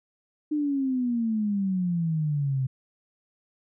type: exponential sweep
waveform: sine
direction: down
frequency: 305.2 to 129 Hz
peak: -23 dBFS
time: 0.51-2.67 s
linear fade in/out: 10 ms
effects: none